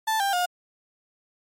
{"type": "tone with pitch steps", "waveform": "35% pulse", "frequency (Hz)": [880, 793.1, 714.8], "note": ["A5", "G5", "F5"], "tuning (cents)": [0, 20, 40], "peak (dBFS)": -20, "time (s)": [0.07, 0.46], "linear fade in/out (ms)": 10, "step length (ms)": 130, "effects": ["MP3 64 kbps"]}